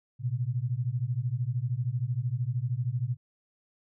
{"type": "beating tone pair", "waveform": "sine", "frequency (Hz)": [116.54, 129.54], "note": ["A#2", "C3"], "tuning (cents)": [0, -17], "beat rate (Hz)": 13, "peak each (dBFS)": -30, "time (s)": [0.19, 3.17], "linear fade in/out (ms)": 50, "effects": []}